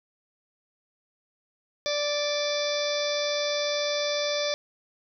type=harmonic tone; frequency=586 Hz; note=D5; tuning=4 cents flat; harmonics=1 / 2 / 3 / 4 / 6 / 7 / 8 / 9 / 10; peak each=-27 / -39 / -39 / -36 / -33 / -40 / -35 / -37 / -40 dBFS; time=1.86-4.54 s; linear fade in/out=0 ms; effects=none